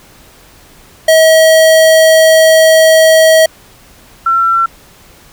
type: tone pair in turn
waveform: square / sine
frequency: 640 / 1351.4 Hz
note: D#5 / E6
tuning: +49 / +43 cents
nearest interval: octave + minor second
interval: 1294 cents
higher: second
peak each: -4 / -7 dBFS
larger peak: first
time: 1.08-3.46 / 4.26-4.66 s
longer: first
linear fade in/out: 5 ms
effects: pink hiss -41 dBFS RMS until 5.32 s